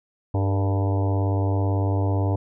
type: harmonic tone with a mistuned harmonic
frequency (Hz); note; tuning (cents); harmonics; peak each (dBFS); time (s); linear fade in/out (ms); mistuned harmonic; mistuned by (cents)
98; G2; 0; 1 / 3 / 4 / 5 / 6 / 7 / 8 / 9 / 10; -20 / -29 / -34 / -34 / -35 / -35 / -39 / -36 / -41; 0.34-2.36; 5; 5; -62
effects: none